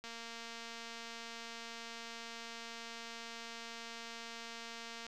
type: click train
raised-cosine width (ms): 0.2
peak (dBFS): -30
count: 1162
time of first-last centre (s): 0.04-5.066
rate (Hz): 231
effects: none